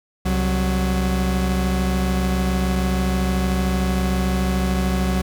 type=tone pair together; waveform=40% pulse; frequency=66.2 / 185.2 Hz; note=C2 / F#3; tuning=+21 / +2 cents; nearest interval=octave + tritone; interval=1781 cents; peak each=-20 dBFS; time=0.25-5.22 s; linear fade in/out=10 ms; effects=none